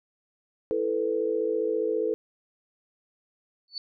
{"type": "chord", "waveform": "sine", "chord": "E suspended fourth", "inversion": "none", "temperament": "just", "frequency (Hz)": [329.6, 439.5, 494.4], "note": ["E4", "A4", "B4"], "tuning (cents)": [0, -2, 2], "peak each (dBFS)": [-32, -26, -29], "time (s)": [0.71, 2.14], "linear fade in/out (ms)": 0}
{"type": "tone with exponential growth", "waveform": "sine", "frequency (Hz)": 4476, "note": "C#8", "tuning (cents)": 16, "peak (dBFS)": -27, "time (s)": [3.68, 3.78], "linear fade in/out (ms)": 1, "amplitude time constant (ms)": 20}
{"effects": []}